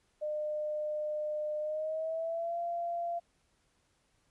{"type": "tone with pitch glide", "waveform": "sine", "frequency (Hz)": [605, 687], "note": ["D#5", "F5"], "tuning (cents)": [-49, -29], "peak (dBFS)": -32, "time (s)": [0.21, 3.2], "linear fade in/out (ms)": 20, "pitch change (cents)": 220, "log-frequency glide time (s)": [1.6, 2.59], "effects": ["pink hiss -73 dBFS RMS until 4.3 s", "resampled to 24000 Hz"]}